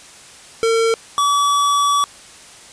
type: tone pair in turn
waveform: square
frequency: 454.1 / 1144.3 Hz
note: A#4 / D6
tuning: -45 / -45 cents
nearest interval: octave + major third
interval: 1600 cents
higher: second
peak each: -14 dBFS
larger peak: neither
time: 0.63-0.94 / 1.18-2.04 s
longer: second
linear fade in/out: 0 ms
effects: white hiss -41 dBFS RMS until 2.72 s + resampled to 22050 Hz